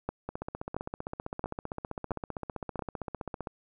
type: two click trains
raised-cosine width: 1 ms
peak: -21 / -17 dBFS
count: 50 / 5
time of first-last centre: 0.29-3.472 / 0.09-2.793 s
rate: 15.4 / 1.48 Hz
effects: none